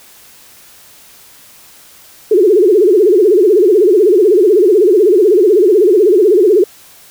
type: tone with vibrato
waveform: sine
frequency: 391.5 Hz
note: G4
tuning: 2 cents flat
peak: -5 dBFS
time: 2.31-6.64 s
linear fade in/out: 5 ms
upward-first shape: sine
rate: 16 Hz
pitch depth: 220 cents each way
effects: white hiss -41 dBFS RMS until 7.1 s